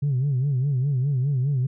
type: tone with vibrato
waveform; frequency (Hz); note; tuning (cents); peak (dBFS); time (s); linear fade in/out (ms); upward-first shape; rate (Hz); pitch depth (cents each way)
sine; 134.9; C#3; -47; -18; 0.02-1.67; 10; sine; 4.9; 140
effects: tanh soft clip ceiling -17 dBFS